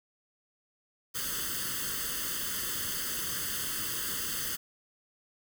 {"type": "noise with comb filter", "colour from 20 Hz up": "white", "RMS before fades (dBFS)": -34, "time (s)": [1.14, 4.57], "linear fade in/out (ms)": 20, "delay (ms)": 0.63, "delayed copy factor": 0.9, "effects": []}